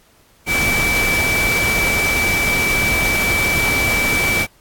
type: tone in noise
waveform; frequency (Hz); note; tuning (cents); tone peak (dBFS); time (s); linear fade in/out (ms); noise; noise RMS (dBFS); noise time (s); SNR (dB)
sine; 2311; D7; -28; -16; 0.46-4.47; 50; pink; -21; 0.46-4.47; +2
effects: pink hiss -53 dBFS RMS until 4.6 s + AAC 64 kbps